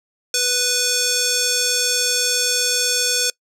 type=tone with band-pass filter; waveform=square; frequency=493.9 Hz; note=B4; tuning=in tune; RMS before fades=-19 dBFS; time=0.34-3.3 s; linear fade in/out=2 ms; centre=6300 Hz; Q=1.8; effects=noise-tail reverb RT60 0.1 s tail -24 dB re dry